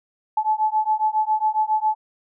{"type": "beating tone pair", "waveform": "sine", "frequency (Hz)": [860, 867.3], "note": ["A5", "A5"], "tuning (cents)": [-40, -25], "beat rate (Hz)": 7.3, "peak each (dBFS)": [-21, -21], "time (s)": [0.37, 1.95], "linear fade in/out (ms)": 5, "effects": []}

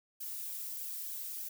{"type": "noise with flanger", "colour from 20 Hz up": "violet", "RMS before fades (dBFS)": -41, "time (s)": [0.2, 1.49], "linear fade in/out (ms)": 10, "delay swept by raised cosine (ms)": [1.2, 3.2], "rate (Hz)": 3.3, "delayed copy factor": 0.75, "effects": []}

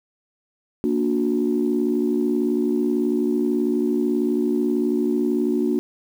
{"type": "chord", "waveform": "sine", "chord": "Bb augmented", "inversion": "none", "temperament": "just", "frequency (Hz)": [233.1, 291.4, 364.2], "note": ["Bb3", "D4", "F#4"], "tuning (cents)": [0, -13, -27], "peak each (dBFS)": -22, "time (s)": [0.84, 5.79], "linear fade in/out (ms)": 0, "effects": ["tanh soft clip ceiling -10 dBFS", "8-bit"]}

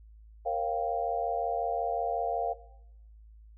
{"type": "chord", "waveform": "sine", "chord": "G half-diminished seventh", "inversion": "first", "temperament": "equal with one note detuned", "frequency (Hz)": [466.2, 540.8, 698.5, 784], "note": ["Bb4", "Db5", "F5", "G5"], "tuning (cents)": [0, -43, 0, 0], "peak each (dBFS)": [-35, -34, -30, -35], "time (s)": [0.45, 2.54], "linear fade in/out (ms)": 20, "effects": ["noise-tail reverb RT60 0.8 s tail -17 dB re dry", "added 54 Hz sine -50 dBFS peak until 3.57 s"]}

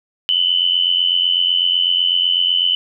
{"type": "tone pair together", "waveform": "sine", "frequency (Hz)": [2960, 3048], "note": ["F#7", "G7"], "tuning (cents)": [0, -49], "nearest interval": "minor second", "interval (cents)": 51, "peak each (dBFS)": -16, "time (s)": [0.29, 2.75], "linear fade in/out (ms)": 0, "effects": []}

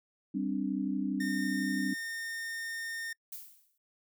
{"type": "chord", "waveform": "sine", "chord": "G suspended fourth", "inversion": "none", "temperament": "equal", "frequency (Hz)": [196, 261.6, 293.7], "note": ["G3", "C4", "D4"], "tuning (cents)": [0, 0, 0], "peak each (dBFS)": -34, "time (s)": [0.34, 1.94], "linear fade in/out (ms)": 10}
{"type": "tone", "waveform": "45% pulse", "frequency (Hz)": 1825, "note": "A#6", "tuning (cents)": -37, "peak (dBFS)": -36, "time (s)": [1.2, 3.13], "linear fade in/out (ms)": 5}
{"type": "noise with exponential decay", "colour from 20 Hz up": "violet", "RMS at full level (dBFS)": -40, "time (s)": [3.32, 3.78], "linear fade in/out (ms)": 5, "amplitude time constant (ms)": 100}
{"effects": ["noise-tail reverb RT60 0.1 s tail -26 dB re dry"]}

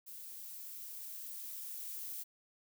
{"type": "noise with level ramp", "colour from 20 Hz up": "violet", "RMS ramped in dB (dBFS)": [-49, -43], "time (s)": [0.06, 2.24], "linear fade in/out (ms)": 20, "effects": []}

